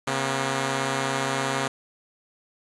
5% pulse tone pair together, 134.9 / 240.4 Hz, C#3 / B3, -47 / -46 cents, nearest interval minor seventh, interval 1001 cents, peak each -14 / -18 dBFS, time 0.07-1.68 s, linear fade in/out 5 ms, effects resampled to 24000 Hz + 8-bit

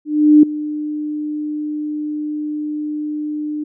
sine tone with ADSR envelope, 300.7 Hz, D4, 41 cents sharp, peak -3 dBFS, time 0.05-3.64 s, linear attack 380 ms, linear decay 4 ms, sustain -17 dB, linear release 9 ms, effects none

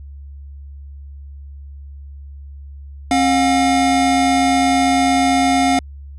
square tone pair together, 268.4 / 716.5 Hz, C4 / F5, +44 / +44 cents, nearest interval octave + perfect fourth, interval 1700 cents, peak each -16 dBFS, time 3.11-5.79 s, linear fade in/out 2 ms, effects added 70 Hz sine -32 dBFS peak until 6.18 s + resampled to 24000 Hz

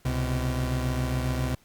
30% pulse tone pair together, 67.05 / 126.7 Hz, C2 / B2, +43 / +45 cents, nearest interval major seventh, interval 1102 cents, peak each -26 / -25 dBFS, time 0.05-1.55 s, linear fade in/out 5 ms, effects pink hiss -61 dBFS RMS until 1.64 s + Opus 48 kbps

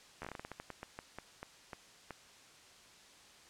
slowing click train, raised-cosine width 0.5 ms, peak -28 dBFS, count 18, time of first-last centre 0.22-2.107 s, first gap 12 ms, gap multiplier 1.24, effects white hiss -59 dBFS RMS until 3.49 s + low-pass 7000 Hz 12 dB/octave

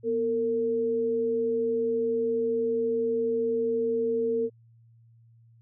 sine tone pair together, 241.6 / 456.1 Hz, B3 / A#4, -38 / -38 cents, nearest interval major seventh, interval 1100 cents, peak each -33 / -24 dBFS, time 0.03-4.5 s, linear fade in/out 50 ms, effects added 115 Hz sine -54 dBFS peak until 5.61 s

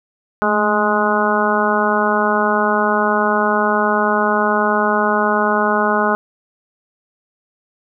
harmonic tone with a mistuned harmonic, 209.3 Hz, G#3, 14 cents sharp, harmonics 1 / 2 / 3 / 4 / 5 / 6 / 7, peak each -21 / -21 / -21 / -21 / -21 / -21 / -21 dBFS, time 0.42-6.15 s, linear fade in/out 0 ms, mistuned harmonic 1, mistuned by +49 cents, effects none

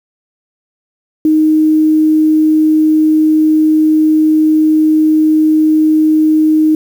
sine tone with quantisation, 311.1 Hz, D#4, in tune, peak -6 dBFS, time 1.25-6.75 s, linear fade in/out 2 ms, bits 6, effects none

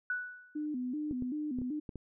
sine tone with exponential decay, 1480 Hz, F#6, in tune, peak -29 dBFS, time 0.1-0.66 s, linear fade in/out 2 ms, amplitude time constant 120 ms
sine tone with vibrato, 274.8 Hz, C#4, 15 cents flat, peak -33 dBFS, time 0.55-1.8 s, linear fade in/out 10 ms, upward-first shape square, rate 2.6 Hz, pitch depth 160 cents each way
clicks, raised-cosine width 3 ms, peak -29 dBFS, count 6, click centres 1.111 / 1.223 / 1.587 / 1.617 / 1.892 / 1.957 s
effects none

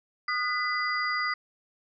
sine tone cluster, 1229 / 1458 / 1997 / 4804 Hz, D#6 / F#6 / B6 / D8, -22 / -26 / +19 / +38 cents, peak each -30 / -36 / -29 / -36 dBFS, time 0.28-1.34 s, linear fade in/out 5 ms, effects none

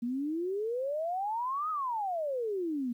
sine exponential two-way sweep, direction up then down, 231.2 to 1288 to 231.2 Hz, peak -30 dBFS, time 0.02-2.93 s, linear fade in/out 10 ms, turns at 1.7 s, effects 11-bit

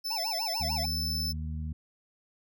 45% pulse tone, 5274 Hz, E8, in tune, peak -31 dBFS, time 0.04-1.33 s, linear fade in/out 20 ms
square tone with vibrato, 784 Hz, G5, in tune, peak -35 dBFS, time 0.1-0.86 s, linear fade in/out 10 ms, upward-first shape sine, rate 6.7 Hz, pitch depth 300 cents each way
harmonic tone, 77.78 Hz, D#2, in tune, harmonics 1 / 2 / 3, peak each -33 / -39 / -43 dBFS, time 0.6-1.73 s, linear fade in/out 5 ms
effects none

